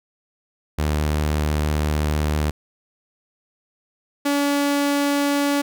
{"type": "tone pair in turn", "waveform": "sawtooth", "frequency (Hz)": [75.5, 285.1], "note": ["D2", "C#4"], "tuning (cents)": [48, 49], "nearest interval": "octave + major seventh", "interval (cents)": 2301, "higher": "second", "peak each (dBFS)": [-15, -14], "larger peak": "second", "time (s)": [[0.78, 2.51], [4.25, 5.62]], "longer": "first", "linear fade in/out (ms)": 10, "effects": []}